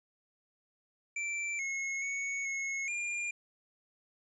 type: tone with pitch steps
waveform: square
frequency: 2342 / 2173 / 2219 / 2178 / 2405 Hz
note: D7 / C#7 / C#7 / C#7 / D7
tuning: -5 / -35 / +1 / -31 / +41 cents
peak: -34 dBFS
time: 1.16-3.31 s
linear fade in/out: 5 ms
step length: 430 ms
effects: resampled to 22050 Hz